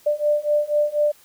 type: beating tone pair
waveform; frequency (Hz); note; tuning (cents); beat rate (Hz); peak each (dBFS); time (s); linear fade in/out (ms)
sine; 591 / 595.1; D5 / D5; +11 / +23; 4.1; -21 / -20; 0.06-1.12; 10
effects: white hiss -53 dBFS RMS until 1.24 s